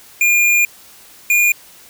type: tone pair in turn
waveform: square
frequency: 2415 / 2425 Hz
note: D7 / D#7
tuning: +48 / -45 cents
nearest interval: unison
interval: 7 cents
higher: second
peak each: -11 dBFS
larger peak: neither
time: 0.21-0.65 / 1.3-1.52 s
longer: first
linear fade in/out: 2 ms
effects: white hiss -43 dBFS RMS until 1.89 s

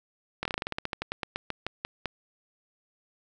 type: slowing click train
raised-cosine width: 0.3 ms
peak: -14 dBFS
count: 20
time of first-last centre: 0.43-2.057 s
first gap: 23 ms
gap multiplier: 1.13
effects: none

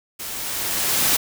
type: noise with level ramp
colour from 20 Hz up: white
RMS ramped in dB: -32 to -17 dBFS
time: 0.19-1.17 s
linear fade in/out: 10 ms
effects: none

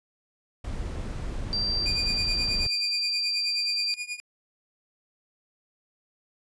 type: noise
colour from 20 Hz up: brown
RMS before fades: -32 dBFS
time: 0.64-2.67 s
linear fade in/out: 5 ms
type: tone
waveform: sine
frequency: 4699 Hz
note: D8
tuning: in tune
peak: -25 dBFS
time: 1.53-3.94 s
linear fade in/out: 0 ms
type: tone with tremolo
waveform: sawtooth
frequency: 2440 Hz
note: D#7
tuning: 34 cents flat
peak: -25 dBFS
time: 1.86-4.2 s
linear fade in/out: 0 ms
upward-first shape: triangle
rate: 9.4 Hz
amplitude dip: 95%
effects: resampled to 22050 Hz

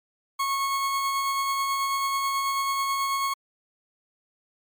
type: tone with tremolo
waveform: 40% pulse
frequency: 1097 Hz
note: C#6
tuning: 18 cents flat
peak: -22 dBFS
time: 0.39-3.34 s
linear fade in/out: 10 ms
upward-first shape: sine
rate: 9.2 Hz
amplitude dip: 25%
effects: MP3 96 kbps

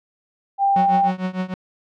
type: tone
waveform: sine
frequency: 792 Hz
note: G5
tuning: 18 cents sharp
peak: -14 dBFS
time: 0.58-1.12 s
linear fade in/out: 50 ms
type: tone with tremolo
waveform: 45% pulse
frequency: 185 Hz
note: F#3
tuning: in tune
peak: -19 dBFS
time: 0.76-1.54 s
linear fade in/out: 2 ms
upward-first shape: triangle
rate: 6.6 Hz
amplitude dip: 95%
effects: low-pass 3000 Hz 12 dB/octave

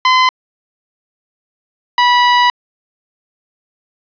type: tone pair in turn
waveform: sawtooth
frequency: 1024 / 977.7 Hz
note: C6 / B5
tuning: -38 / -18 cents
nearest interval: minor second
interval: 80 cents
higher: first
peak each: -4 dBFS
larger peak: neither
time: 0.05-0.29 / 1.98-2.5 s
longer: second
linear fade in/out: 2 ms
effects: resampled to 11025 Hz + 7-bit

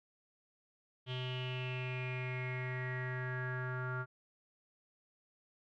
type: tone with low-pass filter sweep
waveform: square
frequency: 127.2 Hz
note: C3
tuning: 48 cents flat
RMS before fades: -39 dBFS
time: 1.06-4.06 s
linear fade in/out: 50 ms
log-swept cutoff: 3200 to 1400 Hz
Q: 8.6
effects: none

